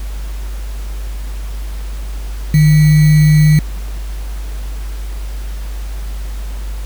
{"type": "tone with sample-and-hold", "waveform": "sine", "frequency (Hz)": 152.8, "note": "D#3", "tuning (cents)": -31, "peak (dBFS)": -5, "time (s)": [2.54, 3.59], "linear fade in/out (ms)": 2, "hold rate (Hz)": 2100, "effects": ["added 50 Hz sine -20 dBFS peak until 6.85 s", "pink hiss -37 dBFS RMS until 6.85 s"]}